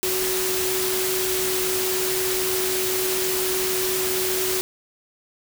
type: tone in noise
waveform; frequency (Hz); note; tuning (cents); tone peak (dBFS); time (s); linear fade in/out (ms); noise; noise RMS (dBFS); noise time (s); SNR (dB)
sine; 373; F#4; +14; -25; 0.03-4.61; 0; white; -25; 0.03-4.61; -3
effects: none